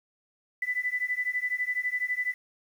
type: beating tone pair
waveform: sine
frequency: 1986 / 1998 Hz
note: B6 / B6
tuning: +9 / +20 cents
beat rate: 12 Hz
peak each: -30 dBFS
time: 0.62-2.34 s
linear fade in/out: 5 ms
effects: 9-bit